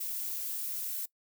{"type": "noise", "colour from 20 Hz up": "violet", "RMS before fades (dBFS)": -36, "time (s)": [0, 1.06], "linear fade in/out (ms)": 10, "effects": ["noise-tail reverb RT60 0.1 s tail -21 dB re dry"]}